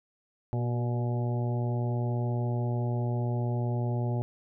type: harmonic tone with a mistuned harmonic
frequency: 120.3 Hz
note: B2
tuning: 45 cents flat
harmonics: 1 / 2 / 3 / 4 / 5 / 6 / 7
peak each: -27 / -37 / -38 / -44 / -41 / -44 / -43 dBFS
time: 0.53-4.22 s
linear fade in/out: 0 ms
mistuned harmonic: 3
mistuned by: +26 cents
effects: none